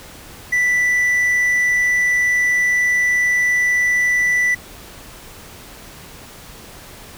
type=tone; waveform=triangle; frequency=1975.5 Hz; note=B6; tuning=in tune; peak=-12 dBFS; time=0.52-4.55 s; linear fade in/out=10 ms; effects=pink hiss -39 dBFS RMS until 7.17 s